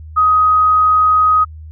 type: tone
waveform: sine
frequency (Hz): 1256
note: D#6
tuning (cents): +16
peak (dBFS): -8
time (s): 0.16-1.45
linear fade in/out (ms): 20
effects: added 78 Hz sine -30 dBFS peak until 1.71 s